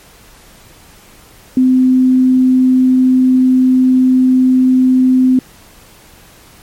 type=tone; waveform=sine; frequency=256.8 Hz; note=C4; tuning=32 cents flat; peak=-6 dBFS; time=1.57-5.39 s; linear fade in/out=2 ms; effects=pink hiss -42 dBFS RMS until 6.62 s + MP3 64 kbps